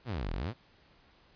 sawtooth exponential two-way sweep, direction down then up, 138.59 to 36.72 to 138.59 Hz, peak -29 dBFS, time 0.05-0.54 s, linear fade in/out 50 ms, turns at 0.32 s, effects pink hiss -63 dBFS RMS until 1.35 s + resampled to 11025 Hz

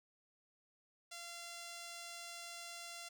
5% pulse tone, 687 Hz, F5, 29 cents flat, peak -36 dBFS, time 1.11-3.09 s, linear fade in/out 10 ms, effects none

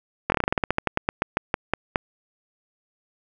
slowing click train, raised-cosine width 0.5 ms, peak -5 dBFS, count 20, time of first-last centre 0.3-1.958 s, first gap 21 ms, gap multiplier 1.14, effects none

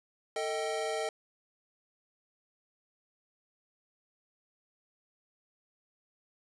square tone cluster, 446.3 / 630 / 781 Hz, A4 / D#5 / G5, +25 / +21 / -7 cents, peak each -36 / -36 / -39 dBFS, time 0.36-1.09 s, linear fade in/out 2 ms, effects resampled to 24000 Hz

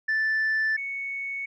sine tone pair in turn, 1760 / 2217 Hz, A6 / C#7, 0 / 0 cents, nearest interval major third, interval 400 cents, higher second, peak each -20 / -29 dBFS, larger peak first, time 0.08-0.77 / 0.77-1.46 s, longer neither, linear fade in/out 10 ms, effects tanh soft clip ceiling -20 dBFS

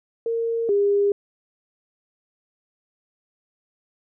sine tone pair in turn, 460.1 / 404.3 Hz, A#4 / G#4, -23 / -46 cents, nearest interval major second, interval 223 cents, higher first, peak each -21 / -16 dBFS, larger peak second, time 0.26-0.69 / 0.69-1.12 s, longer neither, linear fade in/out 2 ms, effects none

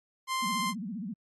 sawtooth tone, 1046.5 Hz, C6, in tune, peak -25 dBFS, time 0.27-0.74 s, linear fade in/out 50 ms
sine tone with vibrato, 207.7 Hz, G#3, in tune, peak -34 dBFS, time 0.42-1.14 s, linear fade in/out 10 ms, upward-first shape sine, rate 15 Hz, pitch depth 260 cents each way
effects AAC 32 kbps

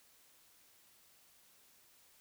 silence, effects white hiss -66 dBFS RMS until 2.2 s

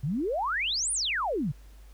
sine exponential two-way sweep, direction up then down, 126 to 10000 to 126 Hz, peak -26 dBFS, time 0.03-1.52 s, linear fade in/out 10 ms, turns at 0.92 s, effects added 50 Hz sine -47 dBFS peak until 1.93 s + pink hiss -61 dBFS RMS until 1.93 s

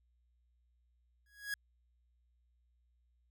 45% pulse tone with exponential growth, 1661.2 Hz, G#6, in tune, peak -33 dBFS, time 1.26-1.54 s, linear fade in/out 2 ms, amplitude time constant 59 ms, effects added 60 Hz sine -70 dBFS peak until 3.3 s

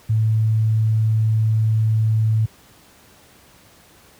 sine tone, 110 Hz, A2, in tune, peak -14 dBFS, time 0.09-2.46 s, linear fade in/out 10 ms, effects pink hiss -50 dBFS RMS until 4.19 s + high-pass 60 Hz 12 dB/octave

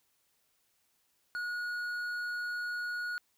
triangle tone with hard clipping, 1451 Hz, F#6, 34 cents flat, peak -35 dBFS, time 1.35-3.18 s, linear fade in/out 0 ms, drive 9 dB, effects white hiss -74 dBFS RMS until 3.37 s

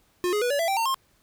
square tone with pitch steps, 357.5 / 417.8 / 488.4 / 570.8 / 667.1 / 779.7 / 911.3 / 1065.1 Hz, F4 / G#4 / B4 / D5 / E5 / G5 / A#5 / C6, +41 / +10 / -19 / -49 / +20 / -10 / -39 / +30 cents, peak -23 dBFS, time 0.24-0.944 s, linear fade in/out 0 ms, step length 88 ms, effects pink hiss -64 dBFS RMS until 1.22 s

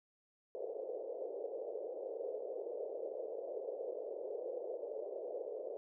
white band-pass noise, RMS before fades -43 dBFS, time 0.55-5.77 s, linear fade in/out 0 ms, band 420 to 560 Hz, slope 48 dB/octave, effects none

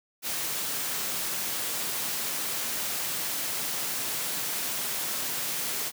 white high-pass noise, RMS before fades -31 dBFS, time 0.22-5.92 s, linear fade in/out 50 ms, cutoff 110 Hz, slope 48 dB/octave, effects none

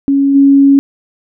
sine tone with level steps, 277.2 Hz, C#4, in tune, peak -7 / -3 dBFS, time 0.08-0.79 s, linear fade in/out 0 ms, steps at 0.34 s, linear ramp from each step 20 ms, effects none

